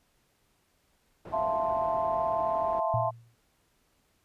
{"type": "low-pass noise", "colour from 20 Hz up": "white", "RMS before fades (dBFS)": -44, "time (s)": [1.25, 2.8], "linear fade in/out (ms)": 5, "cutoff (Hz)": 630, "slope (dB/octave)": 12}
{"type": "chord", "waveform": "sine", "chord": "F major seventh", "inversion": "third", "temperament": "equal", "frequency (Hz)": [659.3, 698.5, 880, 1046.5], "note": ["E5", "F5", "A5", "C6"], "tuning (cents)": [0, 0, 0, 0], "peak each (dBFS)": [-29, -33, -32, -32], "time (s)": [1.32, 3.11], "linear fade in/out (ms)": 20}
{"type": "tone with exponential decay", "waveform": "sine", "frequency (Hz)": 116.54, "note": "A#2", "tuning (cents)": 0, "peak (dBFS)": -25, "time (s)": [2.94, 3.35], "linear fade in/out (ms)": 0, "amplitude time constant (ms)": 88}
{"effects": ["pink hiss -70 dBFS RMS until 4.24 s", "resampled to 32000 Hz"]}